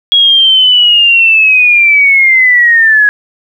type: linear sweep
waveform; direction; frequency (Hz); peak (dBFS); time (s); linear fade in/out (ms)
sine; down; 3322 to 1661.2; -3; 0.12-3.09; 0
effects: 7-bit